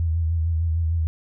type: tone with vibrato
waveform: sine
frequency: 82 Hz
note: E2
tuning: 9 cents flat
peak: -19 dBFS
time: 0-1.07 s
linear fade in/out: 0 ms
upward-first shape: sine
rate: 6.6 Hz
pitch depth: 53 cents each way
effects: none